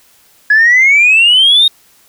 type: exponential sweep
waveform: sine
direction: up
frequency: 1678 to 3749 Hz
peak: -3 dBFS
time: 0.5-1.68 s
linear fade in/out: 5 ms
effects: tanh soft clip ceiling -1 dBFS + white hiss -48 dBFS RMS until 2.08 s